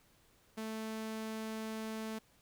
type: tone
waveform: sawtooth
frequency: 220 Hz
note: A3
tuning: in tune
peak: -35 dBFS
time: 0.57-2.19 s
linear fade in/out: 10 ms
effects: pink hiss -68 dBFS RMS until 2.41 s

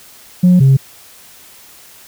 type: tone pair in turn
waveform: sine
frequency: 180 / 134.85 Hz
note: F#3 / C#3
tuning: -47 / -47 cents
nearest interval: perfect fourth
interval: 500 cents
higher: first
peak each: -3 dBFS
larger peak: neither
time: 0.43-0.6 / 0.6-0.77 s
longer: neither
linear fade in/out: 10 ms
effects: tanh soft clip ceiling -3 dBFS + white hiss -41 dBFS RMS until 2.07 s

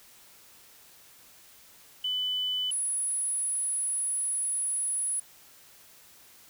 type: tone pair in turn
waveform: sine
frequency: 3000 / 10229 Hz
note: F#7 / D#9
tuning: +23 / +47 cents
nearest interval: octave + major sixth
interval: 2124 cents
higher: second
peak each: -27 dBFS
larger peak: neither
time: 2.04-2.71 / 2.71-5.2 s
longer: second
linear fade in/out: 5 ms
effects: white hiss -55 dBFS RMS until 6.49 s

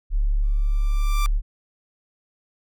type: tone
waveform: sine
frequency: 35.77 Hz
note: D1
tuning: 45 cents flat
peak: -17 dBFS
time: 0.1-1.42 s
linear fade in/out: 50 ms
type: tone with exponential growth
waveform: sawtooth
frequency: 1177 Hz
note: D6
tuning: 3 cents sharp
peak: -21 dBFS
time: 0.43-1.26 s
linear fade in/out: 0 ms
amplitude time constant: 180 ms
effects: none

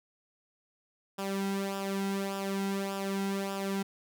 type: tone with flanger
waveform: sawtooth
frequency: 196 Hz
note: G3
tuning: in tune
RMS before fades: -33 dBFS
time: 1.18-3.83 s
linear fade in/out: 10 ms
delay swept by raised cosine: 0.47 to 1.77 ms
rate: 1.7 Hz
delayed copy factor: -0.65
effects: none

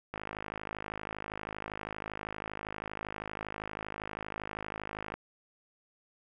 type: click train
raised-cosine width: 0.5 ms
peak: -22 dBFS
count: 264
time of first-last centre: 0.14-5.14 s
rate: 52.6 Hz
effects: none

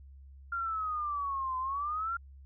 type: exponential two-way sweep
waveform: sine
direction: down then up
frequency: 1396.9 to 1021 to 1396.9 Hz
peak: -31 dBFS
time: 0.52-2.17 s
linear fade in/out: 5 ms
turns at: 1.58 s
effects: added 68 Hz sine -49 dBFS peak until 2.45 s

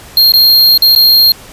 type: tone with dropouts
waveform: square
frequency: 4221 Hz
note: C8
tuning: 14 cents sharp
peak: -4 dBFS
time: 0.17-1.32 s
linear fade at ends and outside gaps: 2 ms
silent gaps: 0.321-0.337 / 0.777-0.821 / 0.951-0.96 s
effects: pink hiss -34 dBFS RMS until 1.52 s + resampled to 32000 Hz

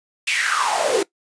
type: noise with high-pass filter sweep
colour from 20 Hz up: pink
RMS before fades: -20 dBFS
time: 0.27-1.03 s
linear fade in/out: 5 ms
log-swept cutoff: 2700 to 370 Hz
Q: 6.8
effects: noise-tail reverb RT60 0.1 s tail -19 dB re dry + resampled to 22050 Hz

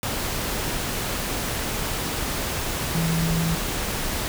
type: tone in noise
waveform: sine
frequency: 164.6 Hz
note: E3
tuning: 2 cents flat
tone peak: -21 dBFS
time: 2.95-3.55 s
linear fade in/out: 0 ms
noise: pink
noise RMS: -27 dBFS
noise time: 0.03-4.28 s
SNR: +3 dB
effects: none

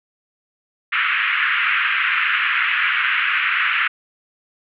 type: band-pass noise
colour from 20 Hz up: pink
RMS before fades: -19 dBFS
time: 0.92-3.88 s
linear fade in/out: 10 ms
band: 1300 to 2800 Hz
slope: 48 dB/octave
effects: none

